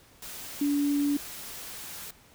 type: tone in noise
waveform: sine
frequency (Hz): 287.1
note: D4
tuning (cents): -39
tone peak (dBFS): -23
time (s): 0.61-1.17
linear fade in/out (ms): 5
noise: white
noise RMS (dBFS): -41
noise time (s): 0.22-2.11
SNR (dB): +15
effects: pink hiss -57 dBFS RMS until 2.34 s